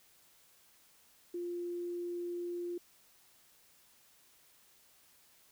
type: tone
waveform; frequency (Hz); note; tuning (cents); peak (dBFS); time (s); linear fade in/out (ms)
sine; 349.2; F4; 0; -36; 1.34-2.78; 5
effects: white hiss -65 dBFS RMS until 5.51 s